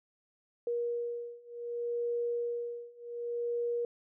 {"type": "beating tone pair", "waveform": "sine", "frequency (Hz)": [474.9, 475.56], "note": ["A#4", "A#4"], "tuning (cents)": [32, 35], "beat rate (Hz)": 0.66, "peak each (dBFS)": [-36, -35], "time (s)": [0.67, 3.85], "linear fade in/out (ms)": 2, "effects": []}